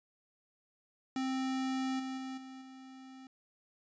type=tone with level steps; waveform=square; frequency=262.5 Hz; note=C4; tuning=6 cents sharp; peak=-33 / -38 / -40 / -47 / -50 dBFS; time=1.16-3.27 s; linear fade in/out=2 ms; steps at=1.99 / 2.17 / 2.37 / 2.61 s; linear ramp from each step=10 ms; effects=resampled to 16000 Hz

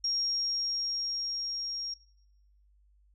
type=tone with level ramp; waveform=sine; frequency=5580 Hz; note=F8; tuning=2 cents flat; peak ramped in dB=-27 to -34 dBFS; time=0.04-1.94 s; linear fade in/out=5 ms; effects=noise-tail reverb RT60 0.9 s tail -21 dB re dry + added 50 Hz sine -61 dBFS peak until 3.14 s

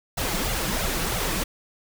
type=noise with flanger; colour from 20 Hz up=pink; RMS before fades=-26 dBFS; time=0.17-1.44 s; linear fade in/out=10 ms; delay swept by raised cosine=1.4 to 6.2 ms; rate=3 Hz; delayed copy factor=+1; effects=none

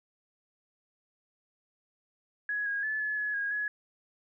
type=tone with pitch steps; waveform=sine; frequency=1676 / 1639 / 1732 / 1712 / 1696 / 1638 / 1687 Hz; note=G#6 / G#6 / A6 / A6 / G#6 / G#6 / G#6; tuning=+15 / -23 / -28 / -48 / +36 / -24 / +27 cents; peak=-29 dBFS; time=2.49-3.68 s; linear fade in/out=2 ms; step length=170 ms; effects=none

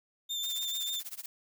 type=tone with vibrato; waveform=35% pulse; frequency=3586 Hz; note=A7; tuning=32 cents sharp; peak=-31 dBFS; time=0.29-1.01 s; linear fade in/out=20 ms; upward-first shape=triangle; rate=6.8 Hz; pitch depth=26 cents each way
type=noise with tremolo; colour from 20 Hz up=blue; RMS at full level=-39 dBFS; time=0.43-1.26 s; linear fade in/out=2 ms; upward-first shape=sine; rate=16 Hz; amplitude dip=95%
effects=none

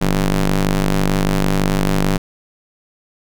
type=ring-modulated tone; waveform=sawtooth; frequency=98 Hz; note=G2; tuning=in tune; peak=-7 dBFS; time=0.01-2.18 s; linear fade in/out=10 ms; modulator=74.8 Hz; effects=none

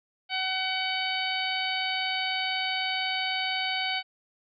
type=harmonic tone; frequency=754 Hz; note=F#5; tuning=32 cents sharp; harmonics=1 / 2 / 3 / 4 / 5 / 6; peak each=-33 / -36 / -32 / -32 / -37 / -36 dBFS; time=0.29-4.03 s; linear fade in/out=50 ms; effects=none

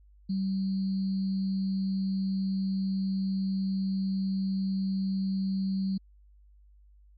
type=tone with sample-and-hold; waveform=sine; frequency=192.2 Hz; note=G3; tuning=34 cents flat; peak=-26 dBFS; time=0.29-5.98 s; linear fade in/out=10 ms; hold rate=4410 Hz; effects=added 50 Hz sine -54 dBFS peak until 7.17 s + MP3 32 kbps

